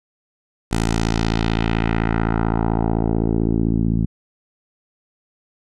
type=tone with low-pass filter sweep; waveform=10% pulse; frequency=55.8 Hz; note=A1; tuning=25 cents sharp; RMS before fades=-19 dBFS; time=0.71-4.06 s; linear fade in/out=10 ms; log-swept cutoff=9300 to 190 Hz; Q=1.5; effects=none